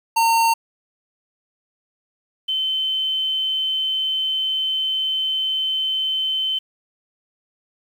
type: tone pair in turn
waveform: square / sine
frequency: 913 / 3071 Hz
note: A#5 / G7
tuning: -36 / -36 cents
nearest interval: octave + major sixth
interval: 2100 cents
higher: second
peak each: -15 / -19 dBFS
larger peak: first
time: 0.16-0.54 / 2.48-6.59 s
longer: second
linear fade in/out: 10 ms
effects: 8-bit